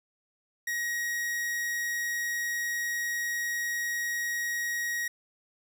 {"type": "tone", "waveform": "45% pulse", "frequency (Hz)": 1890, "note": "A#6", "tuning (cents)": 23, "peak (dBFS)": -29, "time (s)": [0.67, 5.08], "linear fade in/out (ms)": 5, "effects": []}